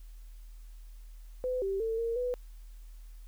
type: tone with pitch steps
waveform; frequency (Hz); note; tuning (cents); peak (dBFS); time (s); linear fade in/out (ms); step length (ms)
sine; 506 / 389.6 / 449 / 461.6 / 495.4; B4 / G4 / A4 / A#4 / B4; +42 / -11 / +35 / -17 / +5; -29; 1.44-2.34; 0; 180
effects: added 40 Hz sine -45 dBFS peak until 3.27 s + white hiss -66 dBFS RMS until 3.27 s